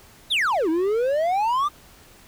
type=exponential two-way sweep; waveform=triangle; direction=down then up; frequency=4008 to 311.1 to 1224 Hz; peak=-17 dBFS; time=0.3-1.69 s; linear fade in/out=20 ms; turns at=0.69 s; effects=pink hiss -50 dBFS RMS until 2.27 s